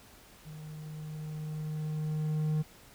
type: tone with level ramp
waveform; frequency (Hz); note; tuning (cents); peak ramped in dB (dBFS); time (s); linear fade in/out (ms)
triangle; 154.1; D#3; -16; -41 to -24; 0.45-2.63; 20
effects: pink hiss -56 dBFS RMS until 2.94 s